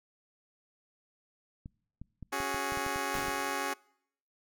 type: clicks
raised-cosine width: 5 ms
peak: -31 dBFS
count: 12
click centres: 1.659 / 2.016 / 2.227 / 2.403 / 2.545 / 2.722 / 2.773 / 2.865 / 2.96 / 3.153 / 3.187 / 3.283 s
type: chord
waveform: 10% pulse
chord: C# suspended fourth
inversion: none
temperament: just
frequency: 277.2 / 369.6 / 415.8 Hz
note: C#4 / F#4 / G#4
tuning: 0 / -2 / +2 cents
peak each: -29 dBFS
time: 2.32-3.74 s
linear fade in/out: 10 ms
type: noise with exponential decay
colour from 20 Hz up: pink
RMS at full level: -38 dBFS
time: 3.14-3.7 s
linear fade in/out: 2 ms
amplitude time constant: 120 ms
effects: noise-tail reverb RT60 0.7 s tail -25 dB re dry